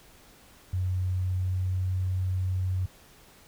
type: tone with pitch glide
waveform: sine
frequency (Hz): 92 to 92.69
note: F#2 to F#2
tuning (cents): -9 to +4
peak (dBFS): -25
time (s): 0.73-2.86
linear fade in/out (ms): 5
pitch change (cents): +13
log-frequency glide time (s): 1.15-1.92
effects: pink hiss -55 dBFS RMS until 3.47 s